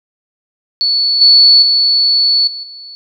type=tone with level steps; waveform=sine; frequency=4435 Hz; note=C#8; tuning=in tune; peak=-10 / -3 / -8 / -22 / -29 dBFS; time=0.81-2.95 s; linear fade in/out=0 ms; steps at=1.21 / 1.62 / 2.47 / 2.63 s; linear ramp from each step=5 ms; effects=none